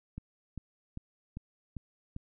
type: click train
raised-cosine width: 5 ms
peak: -27 dBFS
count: 6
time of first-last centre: 0.18-2.164 s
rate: 2.52 Hz
effects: none